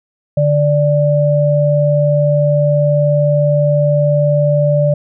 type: tone pair together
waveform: sine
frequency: 146.8 / 587.2 Hz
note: D3 / D5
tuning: 0 / 0 cents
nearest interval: 2 octaves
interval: 2400 cents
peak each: -12 dBFS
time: 0.37-4.94 s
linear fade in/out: 5 ms
effects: none